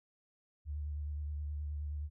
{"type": "tone with vibrato", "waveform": "sine", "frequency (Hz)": 74, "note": "D2", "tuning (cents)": 14, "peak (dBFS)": -36, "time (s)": [0.65, 2.1], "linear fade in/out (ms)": 50, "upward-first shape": "sine", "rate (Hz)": 9.5, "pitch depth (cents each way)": 31, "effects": []}